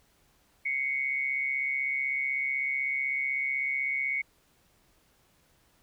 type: tone pair together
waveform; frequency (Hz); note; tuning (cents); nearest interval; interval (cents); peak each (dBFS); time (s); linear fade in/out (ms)
sine; 2081 / 2217; C7 / C#7; -10 / 0; minor second; 110; -34 / -28; 0.65-4.22; 10
effects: pink hiss -66 dBFS RMS until 5.82 s